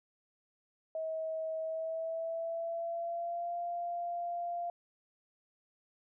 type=tone with pitch glide; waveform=sine; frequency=640 to 693.9 Hz; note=D#5 to F5; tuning=+49 to -11 cents; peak=-34 dBFS; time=0.95-4.7 s; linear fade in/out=2 ms; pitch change=+140 cents; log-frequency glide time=1.59-3.56 s; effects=none